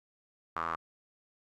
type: tone with band-pass filter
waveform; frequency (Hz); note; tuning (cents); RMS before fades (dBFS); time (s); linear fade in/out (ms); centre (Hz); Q
sawtooth; 82.41; E2; 0; -35; 0.56-0.76; 5; 1200; 5.9
effects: AAC 32 kbps